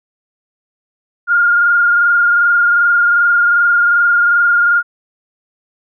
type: tone with frequency modulation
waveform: sine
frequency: 1414 Hz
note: F6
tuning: 21 cents sharp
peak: -8 dBFS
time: 1.27-4.83 s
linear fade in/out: 50 ms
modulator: 22.6 Hz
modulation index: 1
effects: none